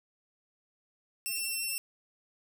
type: tone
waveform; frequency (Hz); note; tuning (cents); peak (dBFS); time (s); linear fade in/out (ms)
10% pulse; 2702; E7; +42; -23; 1.26-1.78; 0
effects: 10-bit